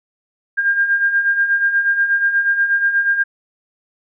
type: beating tone pair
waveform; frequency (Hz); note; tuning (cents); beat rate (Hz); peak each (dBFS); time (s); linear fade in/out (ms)
sine; 1600 / 1608.3; G6 / G6; +35 / +44; 8.3; -21 / -14; 0.57-3.24; 20
effects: none